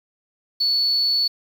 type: tone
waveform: sine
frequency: 4435 Hz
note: C#8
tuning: in tune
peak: -16 dBFS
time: 0.6-1.28 s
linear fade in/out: 10 ms
effects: tanh soft clip ceiling -12 dBFS + 7-bit